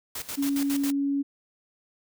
white noise with tremolo, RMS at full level -34 dBFS, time 0.15-0.92 s, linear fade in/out 5 ms, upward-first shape square, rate 7.3 Hz, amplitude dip 80%
sine tone, 280 Hz, C#4, 18 cents sharp, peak -23 dBFS, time 0.37-1.23 s, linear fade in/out 20 ms
effects none

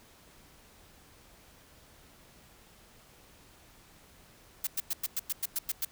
blue noise bursts, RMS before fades -31 dBFS, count 10, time 4.64-5.85 s, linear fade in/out 5 ms, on 31 ms, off 100 ms, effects pink hiss -58 dBFS RMS until 5.91 s

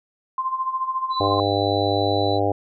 sine tone with tremolo, 1045 Hz, C6, 2 cents flat, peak -19 dBFS, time 0.38-1.4 s, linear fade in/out 2 ms, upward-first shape sine, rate 14 Hz, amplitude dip 70%
sine tone, 3970 Hz, B7, 8 cents sharp, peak -29 dBFS, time 1.1-2.4 s, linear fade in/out 50 ms
harmonic tone, 100.3 Hz, G2, 40 cents sharp, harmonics 1 / 3 / 4 / 5 / 6 / 7 / 8, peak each -26 / -26 / -26 / -26 / -26 / -26 / -26 dBFS, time 1.2-2.52 s, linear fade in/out 5 ms
effects none

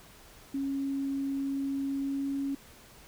sine tone with pitch glide, 274.7 to 276.6 Hz, C#4 to C#4, -16 to -4 cents, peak -29 dBFS, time 0.54-2.55 s, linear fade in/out 5 ms, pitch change +12 cents, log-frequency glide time 1.86-2.31 s, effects pink hiss -54 dBFS RMS until 3.07 s

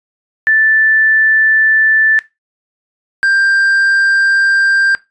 sine / triangle tone pair in turn, 1760 / 1585.5 Hz, A6 / G6, 0 / +19 cents, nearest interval major second, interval 181 cents, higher first, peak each -7 dBFS, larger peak neither, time 0.47-2.19 / 3.23-4.95 s, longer neither, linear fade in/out 0 ms, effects noise-tail reverb RT60 0.2 s tail -18 dB re dry + resampled to 22050 Hz

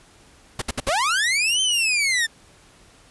pink noise bursts, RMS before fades -24 dBFS, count 4, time 0.59-0.894 s, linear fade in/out 5 ms, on 28 ms, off 64 ms
sawtooth linear two-way sweep, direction up then down, 493 to 3129 to 1764 Hz, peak -15 dBFS, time 0.87-2.27 s, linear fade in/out 20 ms, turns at 1.61 s
effects pink hiss -52 dBFS RMS until 3.1 s + resampled to 24000 Hz

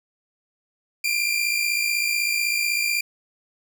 sawtooth tone pair together, 2355 / 2411 Hz, D7 / D7, +4 / +45 cents, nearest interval unison, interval 41 cents, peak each -21 / -20 dBFS, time 1.04-3.01 s, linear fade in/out 5 ms, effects none

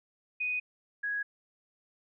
sine tone pair in turn, 2489 / 1661.2 Hz, D#7 / G#6, 0 / 0 cents, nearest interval perfect fifth, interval 700 cents, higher first, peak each -29 / -30 dBFS, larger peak first, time 0.4-0.6 / 1.03-1.23 s, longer neither, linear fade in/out 10 ms, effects none

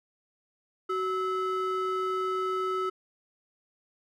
triangle ring-modulated tone, 839 Hz, G#5, 17 cents sharp, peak -22 dBFS, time 0.89-2.9 s, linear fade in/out 10 ms, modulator 464 Hz, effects none

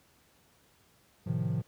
triangle chord, F dominant seventh, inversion first, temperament equal, 110 / 130.81 / 155.56 / 174.61 Hz, A2 / C3 / Eb3 / F3, 0 / 0 / 0 / 0 cents, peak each -32 dBFS, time 1.26-1.62 s, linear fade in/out 10 ms, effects pink hiss -65 dBFS RMS until 1.67 s + high-pass 60 Hz 12 dB/octave

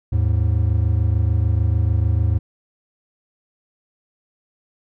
triangle tone pair together, 79.05 / 105.8 Hz, D#2 / G#2, +28 / +33 cents, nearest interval perfect fourth, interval 505 cents, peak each -16 dBFS, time 0.12-2.39 s, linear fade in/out 10 ms, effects none

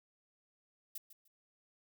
violet noise with echo, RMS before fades -43 dBFS, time 0.95-0.98 s, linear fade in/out 5 ms, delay 150 ms, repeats 2, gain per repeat -13 dB, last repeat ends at 1.28 s, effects none

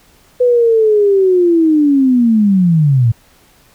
sine linear sweep, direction down, 500 to 109.9 Hz, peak -7 dBFS, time 0.4-3.12 s, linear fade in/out 10 ms, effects pink hiss -49 dBFS RMS until 3.74 s

